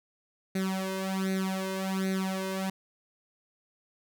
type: tone with flanger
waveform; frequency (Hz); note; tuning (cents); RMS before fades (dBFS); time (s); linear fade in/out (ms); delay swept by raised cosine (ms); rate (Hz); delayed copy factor
sawtooth; 190.4; F#3; +50; -31; 0.55-2.7; 5; 0.48 to 1.98; 1.3; +0.9
effects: none